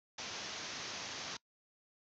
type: low-pass noise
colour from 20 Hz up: white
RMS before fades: -44 dBFS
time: 0.18-1.37 s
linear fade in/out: 5 ms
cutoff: 6500 Hz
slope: 96 dB/octave
effects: noise-tail reverb RT60 0.1 s tail -23 dB re dry + high-pass 100 Hz 12 dB/octave